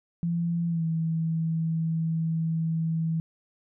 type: tone with pitch glide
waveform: sine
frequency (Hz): 169.8 to 162.51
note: F3 to E3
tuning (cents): -48 to -24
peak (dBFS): -24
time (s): 0.23-3.2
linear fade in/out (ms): 0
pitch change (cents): -76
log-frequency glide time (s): 0.68-0.84
effects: none